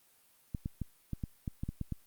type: clicks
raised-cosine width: 5 ms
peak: -23 dBFS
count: 10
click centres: 0.548 / 0.659 / 0.817 / 1.133 / 1.238 / 1.478 / 1.635 / 1.69 / 1.813 / 1.923 s
effects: white hiss -66 dBFS RMS until 2.06 s + Opus 32 kbps